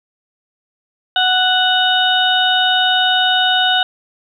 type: harmonic tone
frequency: 740 Hz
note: F#5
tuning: in tune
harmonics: 1 / 2 / 4 / 5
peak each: -17 / -17 / -17 / -17 dBFS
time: 1.16-3.83 s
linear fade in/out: 2 ms
effects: 8-bit